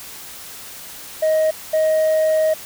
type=tone pair in turn; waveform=sine; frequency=628 / 628 Hz; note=D#5 / D#5; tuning=+16 / +16 cents; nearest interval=unison; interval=0 cents; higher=neither; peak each=-11 dBFS; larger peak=neither; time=1.22-1.51 / 1.73-2.54 s; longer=second; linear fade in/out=10 ms; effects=tanh soft clip ceiling -13 dBFS + white hiss -36 dBFS RMS until 2.65 s